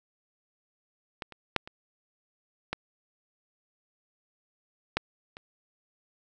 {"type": "clicks", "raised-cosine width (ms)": 0.3, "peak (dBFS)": [-19, -29, -7, -26, -14, -9, -27], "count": 7, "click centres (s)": [1.222, 1.323, 1.563, 1.675, 2.73, 4.97, 5.369], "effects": []}